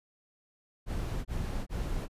brown noise bursts, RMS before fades -33 dBFS, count 3, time 0.86-2.082 s, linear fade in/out 50 ms, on 390 ms, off 26 ms, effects resampled to 32000 Hz

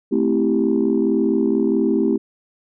sine chord, A minor seventh, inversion none, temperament equal with one note detuned, 220 / 261.6 / 327.5 / 392 Hz, A3 / C4 / E4 / G4, 0 / 0 / -11 / 0 cents, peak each -20 dBFS, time 0.11-2.18 s, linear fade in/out 20 ms, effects tanh soft clip ceiling -7 dBFS

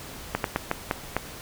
slowing click train, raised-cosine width 0.5 ms, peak -8 dBFS, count 6, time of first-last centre 0.35-1.166 s, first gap 92 ms, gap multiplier 1.29, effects pink hiss -41 dBFS RMS until 1.41 s

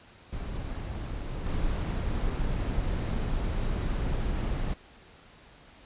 brown noise with level steps, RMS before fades -34 / -29 dBFS, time 0.32-4.74 s, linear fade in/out 10 ms, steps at 1.46 s, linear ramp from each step 2 ms, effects pink hiss -54 dBFS RMS until 5.85 s + resampled to 8000 Hz

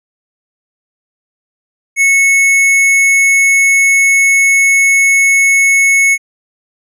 square tone, 2200 Hz, C#7, 14 cents flat, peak -7 dBFS, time 1.96-6.18 s, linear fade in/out 50 ms, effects low-pass 12000 Hz 12 dB/octave

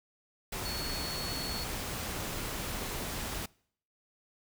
sine tone in noise, 4391 Hz, C#8, 17 cents flat, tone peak -38 dBFS, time 0.65-1.64 s, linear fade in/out 5 ms, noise pink, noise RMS -37 dBFS, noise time 0.52-3.46 s, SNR -4 dB, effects noise-tail reverb RT60 0.6 s tail -24 dB re dry

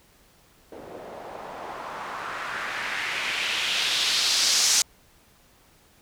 blue noise with low-pass filter sweep, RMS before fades -27 dBFS, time 0.72-4.82 s, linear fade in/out 2 ms, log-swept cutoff 470 to 6300 Hz, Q 2, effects pink hiss -58 dBFS RMS until 6.01 s

